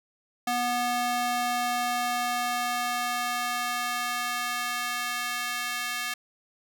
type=tone with high-pass filter sweep; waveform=square; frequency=243.9 Hz; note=B3; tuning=21 cents flat; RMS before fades=-29 dBFS; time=0.47-6.14 s; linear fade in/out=5 ms; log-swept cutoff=560 to 1700 Hz; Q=1.2; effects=none